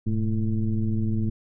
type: tone with frequency modulation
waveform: sine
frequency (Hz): 104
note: G#2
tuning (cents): +3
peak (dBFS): -21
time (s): 0.06-1.3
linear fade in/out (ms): 10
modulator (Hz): 114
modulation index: 1.3
effects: none